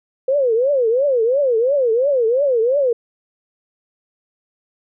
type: tone with vibrato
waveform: sine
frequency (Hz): 507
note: B4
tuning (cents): +45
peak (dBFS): -13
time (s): 0.28-2.93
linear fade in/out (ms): 5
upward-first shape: triangle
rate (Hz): 2.9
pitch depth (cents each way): 270
effects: none